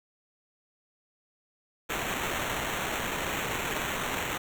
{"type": "noise with sample-and-hold", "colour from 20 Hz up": "violet", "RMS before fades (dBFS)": -32, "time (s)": [1.89, 4.38], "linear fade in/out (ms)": 10, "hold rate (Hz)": 4900, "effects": []}